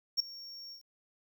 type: tone with ADSR envelope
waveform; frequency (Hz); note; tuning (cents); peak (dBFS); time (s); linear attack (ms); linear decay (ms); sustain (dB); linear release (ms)
triangle; 5520; F8; -21; -20; 0.17-0.83; 30; 4; -23; 110
effects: tanh soft clip ceiling -21 dBFS + 10-bit